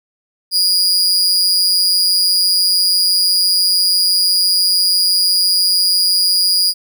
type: tone with amplitude modulation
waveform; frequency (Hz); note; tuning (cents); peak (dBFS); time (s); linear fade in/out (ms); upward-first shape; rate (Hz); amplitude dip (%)
40% pulse; 4877; D#8; -35; -7; 0.51-6.74; 50; sine; 186; 65
effects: none